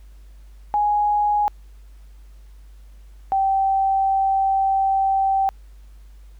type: tone pair in turn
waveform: sine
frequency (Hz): 830.6 / 776.4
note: G#5 / G5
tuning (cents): 0 / -17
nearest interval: minor second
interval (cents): 117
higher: first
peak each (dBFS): -16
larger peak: neither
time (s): 0.74-1.48 / 3.32-5.49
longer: second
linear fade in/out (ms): 0
effects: added 50 Hz sine -41 dBFS peak until 6.39 s + pink hiss -61 dBFS RMS until 6.39 s